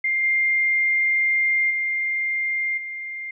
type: tone with level steps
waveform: sine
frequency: 2107 Hz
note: C7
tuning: 12 cents sharp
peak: -19 / -17 / -21 / -29 dBFS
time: 0.04-3.31 s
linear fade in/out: 5 ms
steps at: 0.23 / 1.7 / 2.77 s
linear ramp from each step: 10 ms
effects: none